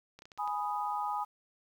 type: clicks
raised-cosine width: 0.2 ms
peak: -33 dBFS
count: 6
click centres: 0.19 / 0.221 / 0.255 / 0.318 / 0.376 / 0.476 s
type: chord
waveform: sine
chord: G# minor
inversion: none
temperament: equal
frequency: 830.6 / 987.8 / 1244.5 Hz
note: G#5 / B5 / D#6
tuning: 0 / 0 / 0 cents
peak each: -34 / -37 / -37 dBFS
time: 0.38-1.25 s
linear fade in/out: 20 ms
effects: 10-bit